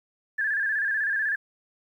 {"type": "tone with vibrato", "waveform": "sine", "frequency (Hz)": 1680, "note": "G#6", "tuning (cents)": 19, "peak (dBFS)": -23, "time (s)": [0.38, 1.36], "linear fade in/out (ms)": 10, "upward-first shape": "square", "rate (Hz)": 16, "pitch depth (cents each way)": 65, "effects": ["10-bit"]}